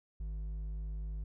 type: tone with hard clipping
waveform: sine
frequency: 51.91 Hz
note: G#1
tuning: in tune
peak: -38 dBFS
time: 0.2-1.24 s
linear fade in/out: 5 ms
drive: 5 dB
effects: none

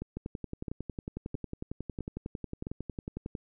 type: two click trains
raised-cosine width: 3 ms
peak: -23 / -23 dBFS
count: 36 / 5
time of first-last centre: 0.17-3.352 / 0.02-2.669 s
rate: 11 / 1.51 Hz
effects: none

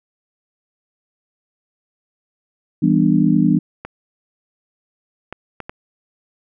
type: chord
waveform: sine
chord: E minor seventh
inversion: none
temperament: just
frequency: 164.81 / 197.78 / 247.2 / 296.7 Hz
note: E3 / G3 / B3 / D4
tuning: 0 / +16 / +2 / +18 cents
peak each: -17 dBFS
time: 2.82-3.59 s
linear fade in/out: 10 ms
type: clicks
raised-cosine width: 0.5 ms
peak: -14 dBFS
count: 4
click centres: 3.85 / 5.326 / 5.603 / 5.695 s
effects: none

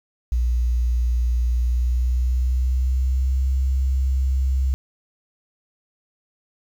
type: tone with pitch glide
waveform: sine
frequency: 60 to 65.81 Hz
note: B1 to C2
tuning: -49 to +11 cents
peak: -17 dBFS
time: 0.32-4.74 s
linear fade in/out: 0 ms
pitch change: +160 cents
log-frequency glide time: 1.5-3.47 s
effects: 8-bit

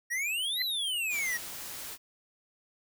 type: exponential two-way sweep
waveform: square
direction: up then down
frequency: 1851 to 4133 to 1851 Hz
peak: -30 dBFS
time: 0.1-1.38 s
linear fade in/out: 20 ms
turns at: 0.62 s
type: tone with exponential growth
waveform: sine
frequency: 1997 Hz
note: B6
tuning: 19 cents sharp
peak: -25 dBFS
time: 0.55-0.62 s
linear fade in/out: 2 ms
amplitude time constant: 15 ms
type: noise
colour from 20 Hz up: white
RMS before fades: -41 dBFS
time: 1.09-1.98 s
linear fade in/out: 50 ms
effects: none

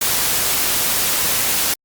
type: noise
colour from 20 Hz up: white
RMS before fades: -18 dBFS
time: 0.01-1.74 s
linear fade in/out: 5 ms
effects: Opus 48 kbps

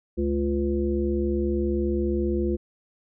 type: harmonic tone with a mistuned harmonic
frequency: 71.3 Hz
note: C#2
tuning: 49 cents sharp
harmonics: 1 / 3 / 5 / 7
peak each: -27 / -28 / -25 / -34 dBFS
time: 0.17-2.57 s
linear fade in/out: 20 ms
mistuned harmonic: 5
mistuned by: -38 cents
effects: none

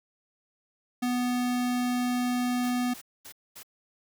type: tone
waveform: square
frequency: 246.9 Hz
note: B3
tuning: in tune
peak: -26 dBFS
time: 1.02-2.94 s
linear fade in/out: 10 ms
type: noise bursts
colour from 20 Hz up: white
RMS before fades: -45 dBFS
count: 4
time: 2.63-3.632 s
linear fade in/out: 10 ms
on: 78 ms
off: 230 ms
effects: none

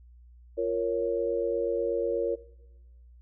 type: chord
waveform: sine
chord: Bb minor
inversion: second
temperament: equal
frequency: 349.2 / 466.2 / 554.4 Hz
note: F4 / Bb4 / Db5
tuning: 0 / 0 / 0 cents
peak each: -32 / -28 / -30 dBFS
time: 0.57-2.36 s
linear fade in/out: 20 ms
effects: noise-tail reverb RT60 1.0 s tail -19 dB re dry + added 60 Hz sine -50 dBFS peak until 3.21 s

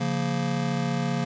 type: chord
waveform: square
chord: Bb minor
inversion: first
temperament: just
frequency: 139.85 / 174.81 / 233.1 Hz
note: Db3 / F3 / Bb3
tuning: +16 / +2 / 0 cents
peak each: -29 / -30 / -30 dBFS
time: 0-1.25 s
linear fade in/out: 10 ms
effects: resampled to 16000 Hz + 9-bit

